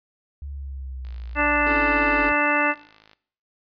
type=linear sweep; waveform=sine; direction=down; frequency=71.4 to 47.78 Hz; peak=-31 dBFS; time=0.42-2.32 s; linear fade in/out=0 ms
type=click train; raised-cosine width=0.2 ms; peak=-32 dBFS; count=112; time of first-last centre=1.05-3.133 s; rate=53.3 Hz
type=harmonic tone; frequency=293.7 Hz; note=D4; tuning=in tune; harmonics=1 / 2 / 3 / 4 / 5 / 6 / 7 / 9; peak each=-26 / -26 / -26 / -26 / -26 / -26 / -26 / -26 dBFS; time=1.35-2.75 s; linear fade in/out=50 ms
type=chord; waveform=square; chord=A major; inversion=first; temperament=equal with one note detuned; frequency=277.2 / 329.6 / 432.9 Hz; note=C#4 / E4 / A4; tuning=0 / 0 / -28 cents; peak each=-32 / -37 / -35 dBFS; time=1.66-2.3 s; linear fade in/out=10 ms
effects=noise-tail reverb RT60 0.6 s tail -20 dB re dry + resampled to 11025 Hz